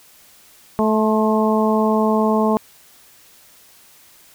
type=harmonic tone with a mistuned harmonic; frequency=217.6 Hz; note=A3; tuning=19 cents flat; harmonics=1 / 2 / 3 / 4 / 5; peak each=-17 / -20 / -22 / -23 / -24 dBFS; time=0.79-2.57 s; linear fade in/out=0 ms; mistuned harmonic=5; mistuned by=-29 cents; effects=white hiss -49 dBFS RMS until 4.34 s